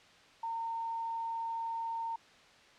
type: tone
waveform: sine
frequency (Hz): 914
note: A#5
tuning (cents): -34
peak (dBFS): -34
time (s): 0.43-2.16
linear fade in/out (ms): 5
effects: white hiss -59 dBFS RMS until 2.78 s + low-pass 4000 Hz 12 dB/octave